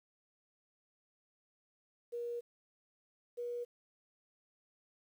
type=tone pair in turn; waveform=sine; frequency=475.6 / 481.4 Hz; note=A#4 / B4; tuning=+35 / -44 cents; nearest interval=unison; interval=21 cents; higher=second; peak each=-37 / -37 dBFS; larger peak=neither; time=2.12-2.41 / 3.37-3.65 s; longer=first; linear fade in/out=20 ms; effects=11-bit